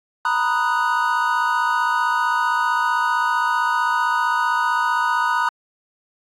triangle chord, B major seventh, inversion third, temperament equal, 932.3 / 987.8 / 1244.5 / 1480 Hz, A#5 / B5 / D#6 / F#6, 0 / 0 / 0 / 0 cents, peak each -21 dBFS, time 0.25-5.49 s, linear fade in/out 2 ms, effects AAC 48 kbps

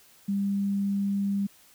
sine tone, 199.2 Hz, G3, 28 cents sharp, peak -24 dBFS, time 0.28-1.47 s, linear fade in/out 10 ms, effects white hiss -57 dBFS RMS until 1.74 s

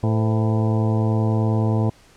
harmonic tone with a mistuned harmonic, 110.1 Hz, A2, 2 cents sharp, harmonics 1 / 2 / 3 / 4 / 5 / 6 / 7 / 8 / 9, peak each -18 / -24 / -28 / -30 / -32 / -34 / -35 / -36 / -37 dBFS, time 0.03-1.9 s, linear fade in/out 5 ms, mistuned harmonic 5, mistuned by -88 cents, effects pink hiss -52 dBFS RMS until 2.16 s + low-pass 9000 Hz 12 dB/octave

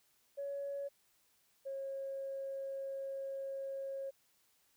sine tone pair in turn, 561 / 543.5 Hz, C#5 / C#5, +21 / -34 cents, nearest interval minor second, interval 55 cents, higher first, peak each -37 / -38 dBFS, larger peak first, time 0.37-0.89 / 1.65-4.11 s, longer second, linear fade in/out 20 ms, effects tanh soft clip ceiling -33 dBFS + white hiss -73 dBFS RMS until 4.76 s

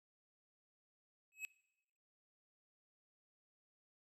square tone with exponential growth, 2567 Hz, E7, 47 cents flat, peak -39 dBFS, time 1.32-1.45 s, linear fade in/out 0 ms, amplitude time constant 27 ms, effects noise-tail reverb RT60 1.0 s tail -22 dB re dry + low-pass 12000 Hz 12 dB/octave

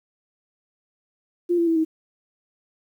sine tone with pitch steps, 349.2 / 338.7 / 328.5 / 318.6 Hz, F4 / E4 / E4 / D#4, 0 / +47 / -6 / +41 cents, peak -17 dBFS, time 1.49-1.85 s, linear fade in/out 20 ms, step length 90 ms, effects 9-bit

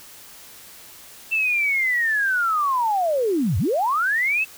sine linear two-way sweep, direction down then up, 2683 to 77 to 2683 Hz, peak -18 dBFS, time 1.31-4.45 s, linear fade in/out 20 ms, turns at 3.58 s, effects white hiss -44 dBFS RMS until 4.57 s

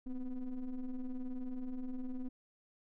triangle ring-modulated tone, 123.47 Hz, B2, in tune, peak -32 dBFS, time 0.06-2.29 s, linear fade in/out 10 ms, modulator 133 Hz, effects none

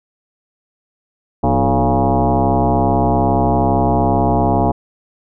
sine tone with frequency modulation, 297.6 Hz, D4, 23 cents sharp, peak -11 dBFS, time 1.43-4.72 s, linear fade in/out 10 ms, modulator 132 Hz, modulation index 4.5, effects none

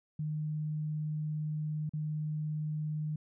sine tone with dropouts, 152.9 Hz, D#3, 30 cents flat, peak -32 dBFS, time 0.19-3.16 s, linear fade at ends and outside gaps 5 ms, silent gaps 1.894-1.935 s, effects none

